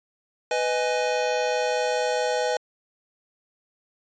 square chord, G# minor, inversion first, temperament just, 498.4 / 623 / 830.6 Hz, B4 / D#5 / G#5, +16 / +2 / 0 cents, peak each -26 / -28 / -29 dBFS, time 0.51-2.57 s, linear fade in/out 2 ms, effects resampled to 16000 Hz

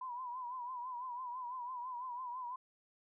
sine tone with vibrato, 994 Hz, B5, 11 cents sharp, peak -40 dBFS, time 0.01-2.56 s, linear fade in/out 5 ms, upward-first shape triangle, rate 6 Hz, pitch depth 91 cents each way, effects none

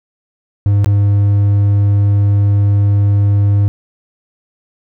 triangle tone with dropouts, 101.3 Hz, G#2, 43 cents flat, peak -6 dBFS, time 0.66-3.68 s, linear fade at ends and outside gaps 0 ms, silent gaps 0.845-0.86 s, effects none

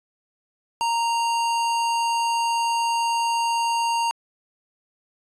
square tone, 929 Hz, A#5, 6 cents flat, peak -21 dBFS, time 0.81-4.11 s, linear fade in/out 0 ms, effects resampled to 22050 Hz

